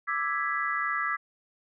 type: chord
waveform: sine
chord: E dominant seventh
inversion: third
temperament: equal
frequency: 1174.7 / 1318.5 / 1661.2 / 1975.5 Hz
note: D6 / E6 / G#6 / B6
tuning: 0 / 0 / 0 / 0 cents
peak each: -32 dBFS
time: 0.07-1.17 s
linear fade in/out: 20 ms
effects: none